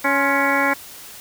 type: harmonic tone with a mistuned harmonic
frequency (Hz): 279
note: C#4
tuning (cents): +11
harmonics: 1 / 2 / 3 / 4 / 5 / 6 / 7 / 8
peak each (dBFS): -24 / -24 / -24 / -24 / -24 / -24 / -24 / -24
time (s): 0.04-0.74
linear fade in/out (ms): 10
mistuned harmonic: 4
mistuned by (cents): -82
effects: white hiss -39 dBFS RMS until 1.2 s